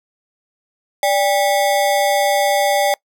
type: ring-modulated tone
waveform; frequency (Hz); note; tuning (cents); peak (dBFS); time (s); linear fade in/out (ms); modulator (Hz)
square; 692; F5; -16; -11; 1.03-2.94; 0; 110
effects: noise-tail reverb RT60 0.1 s tail -25 dB re dry

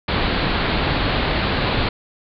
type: low-pass noise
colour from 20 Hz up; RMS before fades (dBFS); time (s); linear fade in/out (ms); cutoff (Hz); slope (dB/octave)
pink; -20; 0.08-1.89; 5; 4500; 96
effects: none

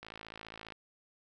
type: click train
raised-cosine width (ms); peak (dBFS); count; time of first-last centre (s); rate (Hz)
0.3; -29; 39; 0.03-0.722; 54.9
effects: none

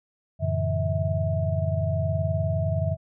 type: tone cluster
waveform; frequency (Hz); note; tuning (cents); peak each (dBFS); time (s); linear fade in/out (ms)
sine; 91.2 / 110.5 / 142.2 / 163.1 / 648; F#2 / A2 / C#3 / E3 / E5; -24 / +8 / +45 / -18 / -30; -26 / -30 / -29 / -32 / -29; 0.39-2.97; 50
effects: none

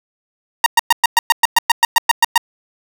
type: tone bursts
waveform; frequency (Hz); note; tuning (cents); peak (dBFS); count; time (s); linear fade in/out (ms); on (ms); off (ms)
sawtooth; 932.3; A#5; 0; -3; 14; 0.64-2.378; 2; 22; 110
effects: none

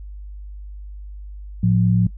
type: tone pair together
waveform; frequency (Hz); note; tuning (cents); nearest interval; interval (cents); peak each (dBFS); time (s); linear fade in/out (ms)
sine; 111.3 / 178.01; A2 / F3; +20 / +33; minor sixth; 813; -16; 1.63-2.07; 5
effects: noise-tail reverb RT60 0.1 s tail -21 dB re dry + added 50 Hz sine -32 dBFS peak until 2.17 s

